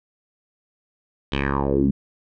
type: tone with low-pass filter sweep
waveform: 10% pulse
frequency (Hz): 69.3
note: C#2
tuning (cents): 0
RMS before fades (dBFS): -21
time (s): 1.32-1.91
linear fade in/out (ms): 5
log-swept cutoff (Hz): 3500 to 200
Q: 4.4
effects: none